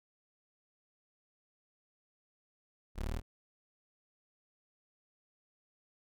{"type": "linear sweep", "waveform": "25% pulse", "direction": "up", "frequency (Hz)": [34, 41.87], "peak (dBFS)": -31, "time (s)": [2.95, 3.22], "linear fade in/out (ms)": 50, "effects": []}